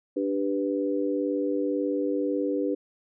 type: chord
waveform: sine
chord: G major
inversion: second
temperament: equal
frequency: 293.7 / 392 / 493.9 Hz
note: D4 / G4 / B4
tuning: 0 / 0 / 0 cents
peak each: -27 / -30 / -29 dBFS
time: 0.16-2.75 s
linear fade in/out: 10 ms
effects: none